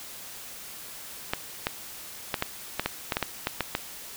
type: clicks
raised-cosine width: 0.3 ms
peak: -9 dBFS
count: 12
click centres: 1.335 / 1.669 / 2.342 / 2.424 / 2.796 / 2.86 / 3.122 / 3.169 / 3.227 / 3.471 / 3.607 / 3.751 s
effects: white hiss -42 dBFS RMS until 4.16 s